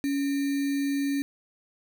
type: tone with sample-and-hold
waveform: sine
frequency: 279.7 Hz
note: C#4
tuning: 16 cents sharp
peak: -24 dBFS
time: 0.04-1.22 s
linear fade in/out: 0 ms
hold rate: 2100 Hz
effects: none